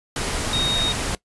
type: tone in noise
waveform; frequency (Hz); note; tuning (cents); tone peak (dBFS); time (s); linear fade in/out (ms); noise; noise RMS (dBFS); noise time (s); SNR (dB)
sine; 3735; A#7; +3; -20; 0.53-0.92; 2; pink; -25; 0.16-1.15; +2
effects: noise-tail reverb RT60 0.1 s tail -20 dB re dry + resampled to 24000 Hz